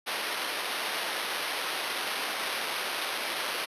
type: noise with sample-and-hold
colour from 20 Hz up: blue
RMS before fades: -32 dBFS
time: 0.06-3.66 s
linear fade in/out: 20 ms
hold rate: 7350 Hz
effects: high-pass 400 Hz 12 dB/octave + resampled to 32000 Hz